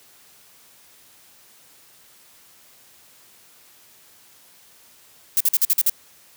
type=noise bursts; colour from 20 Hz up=violet; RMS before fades=-17 dBFS; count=7; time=5.37-5.897 s; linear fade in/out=2 ms; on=35 ms; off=47 ms; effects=white hiss -52 dBFS RMS until 6.36 s + high-pass 60 Hz 12 dB/octave